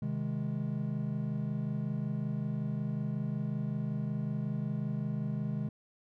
triangle chord, Ab major, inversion first, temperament equal with one note detuned, 130.81 / 156.19 / 207.7 Hz, C3 / Eb3 / Ab3, 0 / +7 / 0 cents, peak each -34 dBFS, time 0.02-5.69 s, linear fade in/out 5 ms, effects none

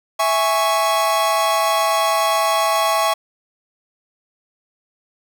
45% pulse chord, C# minor, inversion first, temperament equal, 659.3 / 830.6 / 1108.7 Hz, E5 / G#5 / C#6, 0 / 0 / 0 cents, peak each -20 / -21 / -19 dBFS, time 0.19-3.14 s, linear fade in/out 10 ms, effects none

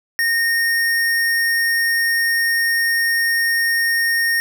square tone, 1845 Hz, A#6, 18 cents flat, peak -16 dBFS, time 0.19-4.4 s, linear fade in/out 0 ms, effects none

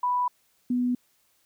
sine tone pair in turn, 987.8 / 246.9 Hz, B5 / B3, 0 / 0 cents, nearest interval 2 octaves, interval 2400 cents, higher first, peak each -22 dBFS, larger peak neither, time 0.03-0.28 / 0.7-0.95 s, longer neither, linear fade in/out 5 ms, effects white hiss -67 dBFS RMS until 1.45 s

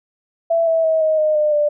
sine tone with pitch steps, 666 / 653 / 640.3 / 627.9 / 615.7 / 603.7 / 592 Hz, E5 / E5 / D#5 / D#5 / D#5 / D5 / D5, +18 / -17 / +49 / +16 / -18 / +48 / +14 cents, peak -13 dBFS, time 0.5-1.69 s, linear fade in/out 10 ms, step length 170 ms, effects none

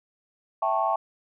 sine chord, A dominant seventh, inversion second, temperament equal with one note detuned, 659.3 / 784 / 880 / 1098.5 Hz, E5 / G5 / A5 / C#6, 0 / 0 / 0 / -16 cents, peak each -27 dBFS, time 0.62-0.96 s, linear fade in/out 5 ms, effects tanh soft clip ceiling -11 dBFS

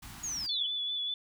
pink band-stop noise, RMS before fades -47 dBFS, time 0.02-0.47 s, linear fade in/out 10 ms, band 340 to 730 Hz, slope 48 dB/octave
sine linear sweep, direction down, 6820 to 2960 Hz, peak -33 dBFS, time 0.23-0.67 s, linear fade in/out 10 ms
sine tone with vibrato, 3447 Hz, A7, 36 cents flat, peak -31 dBFS, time 0.49-1.14 s, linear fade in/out 2 ms, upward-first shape triangle, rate 5.1 Hz, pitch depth 32 cents each way
effects none

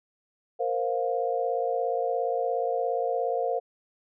sine chord, Bb suspended second, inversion none, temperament equal with one note detuned, 466.2 / 523.3 / 704.5 Hz, Bb4 / C5 / F5, 0 / 0 / +15 cents, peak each -29 dBFS, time 0.59-3.6 s, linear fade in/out 20 ms, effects none

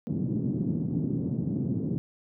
white band-pass noise, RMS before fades -29 dBFS, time 0.07-1.98 s, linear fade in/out 0 ms, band 120 to 260 Hz, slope 24 dB/octave, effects none

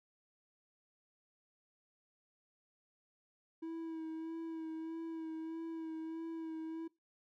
triangle tone with vibrato, 324.1 Hz, E4, 29 cents flat, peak -38 dBFS, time 3.62-6.88 s, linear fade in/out 10 ms, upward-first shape sine, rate 1.6 Hz, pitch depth 25 cents each way, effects noise-tail reverb RT60 0.2 s tail -21 dB re dry

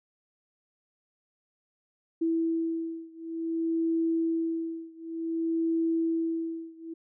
sine beating tone pair, 328.4 / 328.95 Hz, E4 / E4, -6 / -4 cents, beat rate 0.55 Hz, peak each -29 / -30 dBFS, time 2.21-6.94 s, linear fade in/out 10 ms, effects none

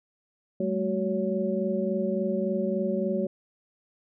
sine tone cluster, 192.7 / 216.2 / 373 / 561 Hz, G3 / A3 / F#4 / C#5, -29 / -30 / +14 / +21 cents, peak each -30 dBFS, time 0.6-3.27 s, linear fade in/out 5 ms, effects none

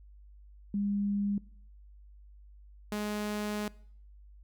sine / sawtooth tone pair in turn, 202.2 / 209.3 Hz, G#3 / G#3, -46 / +14 cents, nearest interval minor second, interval 60 cents, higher second, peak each -28 dBFS, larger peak neither, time 0.74-1.38 / 2.92-3.68 s, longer second, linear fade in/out 2 ms, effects noise-tail reverb RT60 0.6 s tail -22 dB re dry + added 50 Hz sine -51 dBFS peak until 4.43 s

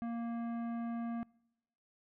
sine tone with tanh clipping, 233.1 Hz, A#3, in tune, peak -38 dBFS, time 0.02-1.23 s, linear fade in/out 0 ms, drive 16 dB, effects noise-tail reverb RT60 0.9 s tail -26 dB re dry + low-pass 2000 Hz 12 dB/octave

